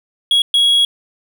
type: tone bursts at uneven times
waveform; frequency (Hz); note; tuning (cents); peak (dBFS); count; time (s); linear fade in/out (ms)
triangle; 3322; G#7; 0; -8; 2; 0.31-0.42 / 0.54-0.85; 2
effects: none